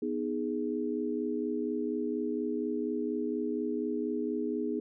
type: chord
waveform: sine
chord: G# minor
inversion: first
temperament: equal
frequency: 246.9 / 311.1 / 415.3 Hz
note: B3 / D#4 / G#4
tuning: 0 / 0 / 0 cents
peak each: -34 dBFS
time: 0.02-4.8 s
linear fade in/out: 5 ms
effects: none